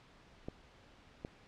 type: clicks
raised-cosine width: 2 ms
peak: -27 dBFS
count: 2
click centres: 0.485 / 1.249 s
effects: pink hiss -61 dBFS RMS until 1.47 s + low-pass 4000 Hz 12 dB/octave